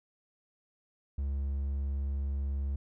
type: tone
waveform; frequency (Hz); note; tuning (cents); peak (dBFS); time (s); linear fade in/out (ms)
triangle; 69.3; C#2; 0; -28; 1.18-2.76; 5
effects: none